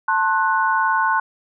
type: chord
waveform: sine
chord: F# diminished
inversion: first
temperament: just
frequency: 888 / 1065.6 / 1480 Hz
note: A5 / C6 / F#6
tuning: +16 / +31 / 0 cents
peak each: -20 dBFS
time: 0.08-1.2 s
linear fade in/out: 5 ms
effects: none